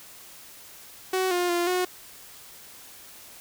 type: tone with pitch steps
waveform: sawtooth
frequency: 374.4 / 354.8 / 347.5 / 363.6 Hz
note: F#4 / F4 / F4 / F#4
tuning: +20 / +27 / -9 / -30 cents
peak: -19 dBFS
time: 1.13-1.85 s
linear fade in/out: 5 ms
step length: 180 ms
effects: white hiss -47 dBFS RMS until 3.4 s